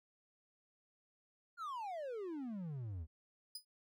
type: exponential sweep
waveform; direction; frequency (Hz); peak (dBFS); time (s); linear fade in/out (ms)
triangle; down; 1447 to 74.2; -39; 1.57-3.07; 50
type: tone with exponential decay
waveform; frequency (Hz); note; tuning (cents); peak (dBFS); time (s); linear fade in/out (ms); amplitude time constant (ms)
sawtooth; 4978; D#8; 0; -38; 3.55-3.65; 5; 20
effects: none